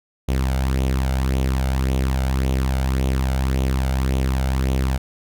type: tone with flanger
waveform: sawtooth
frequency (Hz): 65.7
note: C2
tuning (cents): +8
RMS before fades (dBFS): -20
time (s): 0.28-4.98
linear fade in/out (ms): 10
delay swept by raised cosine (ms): 0.3 to 1.4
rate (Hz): 1.8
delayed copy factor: +0.55
effects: none